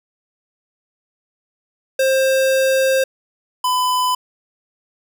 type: tone pair in turn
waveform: square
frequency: 530 / 1004.3 Hz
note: C5 / B5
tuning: +22 / +29 cents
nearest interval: major seventh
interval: 1107 cents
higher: second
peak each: -14 / -16 dBFS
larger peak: first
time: 1.99-3.04 / 3.64-4.15 s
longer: first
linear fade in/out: 5 ms
effects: none